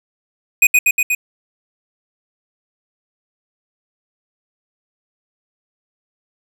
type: tone with echo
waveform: square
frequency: 2489 Hz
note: D#7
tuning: in tune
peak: -7 dBFS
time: 0.62-0.67 s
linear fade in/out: 5 ms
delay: 120 ms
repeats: 4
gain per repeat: -2 dB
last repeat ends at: 1.15 s
effects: none